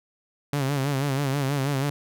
sawtooth tone with vibrato, 138.7 Hz, C#3, 1 cent sharp, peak -19 dBFS, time 0.53-1.9 s, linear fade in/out 2 ms, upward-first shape sine, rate 6.2 Hz, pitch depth 87 cents each way, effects none

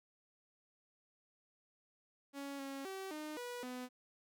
sawtooth tone with pitch steps, 279.3 / 273.8 / 384.1 / 305.2 / 487.9 / 250.8 Hz, C#4 / C#4 / G4 / D#4 / B4 / B3, +13 / -21 / -35 / -33 / -21 / +27 cents, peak -39 dBFS, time 2.33-3.89 s, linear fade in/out 50 ms, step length 260 ms, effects none

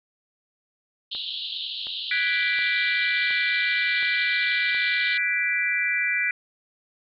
white band-pass noise, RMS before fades -32 dBFS, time 1.11-5.18 s, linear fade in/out 10 ms, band 2900 to 4200 Hz, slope 96 dB/octave
click train, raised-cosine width 0.5 ms, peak -28 dBFS, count 6, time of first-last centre 1.15-4.747 s, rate 1.39 Hz
sine chord, G# half-diminished seventh, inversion third, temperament equal, 1480 / 1661.2 / 1975.5 / 2349 Hz, F#6 / G#6 / B6 / D7, 0 / 0 / 0 / 0 cents, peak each -31 / -31 / -25 / -25 dBFS, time 2.11-6.31 s, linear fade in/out 2 ms
effects none

